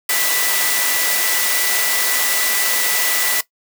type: tone in noise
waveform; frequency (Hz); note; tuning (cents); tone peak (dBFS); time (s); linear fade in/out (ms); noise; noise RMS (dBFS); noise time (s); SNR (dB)
sine; 1975.5; B6; 0; -24; 0.09-3.41; 5; white; -18; 0.09-3.41; -9
effects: noise-tail reverb RT60 0.1 s tail -17 dB re dry + high-pass 400 Hz 12 dB/octave